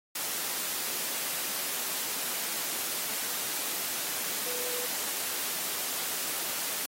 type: tone in noise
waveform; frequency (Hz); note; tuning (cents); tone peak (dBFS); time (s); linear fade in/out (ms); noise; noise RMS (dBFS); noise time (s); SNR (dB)
sine; 492.6; B4; -5; -40; 4.46-4.86; 5; white; -33; 0.15-6.86; -10
effects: high-pass 200 Hz 12 dB/octave + AAC 48 kbps